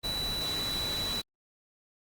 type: tone in noise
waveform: sine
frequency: 3951 Hz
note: B7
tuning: in tune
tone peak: -31 dBFS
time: 0.03-1.22 s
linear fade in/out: 20 ms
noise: pink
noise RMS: -37 dBFS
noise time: 0.03-1.22 s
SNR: +3 dB
effects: Opus 32 kbps